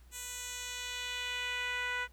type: tone with band-pass filter sweep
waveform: 10% pulse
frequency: 493.9 Hz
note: B4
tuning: in tune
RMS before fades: -38 dBFS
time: 0.11-2.08 s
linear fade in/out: 50 ms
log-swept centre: 9100 to 1600 Hz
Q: 1.3
effects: added 60 Hz sine -55 dBFS peak until 2.12 s + pink hiss -67 dBFS RMS until 2.12 s